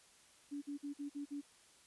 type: tone bursts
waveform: sine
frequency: 286.5 Hz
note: D4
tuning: 43 cents flat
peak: -40 dBFS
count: 6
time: 0.51-1.415 s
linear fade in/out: 20 ms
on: 110 ms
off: 49 ms
effects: white hiss -65 dBFS RMS until 1.86 s + resampled to 24000 Hz